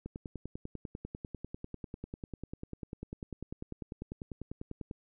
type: click train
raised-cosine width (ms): 3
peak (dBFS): -27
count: 50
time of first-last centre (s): 0.06-4.911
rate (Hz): 10.1
effects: none